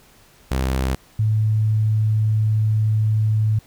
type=tone pair in turn; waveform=sawtooth / sine; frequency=65.41 / 108.37 Hz; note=C2 / A2; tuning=0 / -26 cents; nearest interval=major sixth; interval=874 cents; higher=second; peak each=-15 dBFS; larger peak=neither; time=0.51-0.95 / 1.19-3.59 s; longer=second; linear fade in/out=5 ms; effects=pink hiss -52 dBFS RMS until 3.66 s